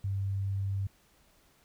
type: tone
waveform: sine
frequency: 98 Hz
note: G2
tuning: in tune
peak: -29 dBFS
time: 0.04-0.87 s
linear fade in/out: 5 ms
effects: pink hiss -65 dBFS RMS until 1.64 s